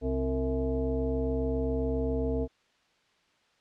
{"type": "tone with frequency modulation", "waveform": "sine", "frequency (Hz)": 260.3, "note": "C4", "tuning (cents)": -9, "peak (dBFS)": -26, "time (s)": [0.01, 2.48], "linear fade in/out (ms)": 50, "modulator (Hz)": 196, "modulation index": 1.5, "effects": ["white hiss -67 dBFS RMS until 3.6 s", "low-pass 4000 Hz 12 dB/octave"]}